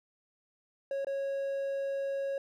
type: tone with dropouts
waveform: triangle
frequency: 550 Hz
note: C#5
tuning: 14 cents flat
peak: -29 dBFS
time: 0.91-2.38 s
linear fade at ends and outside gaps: 2 ms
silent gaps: 1.047-1.069 s
effects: none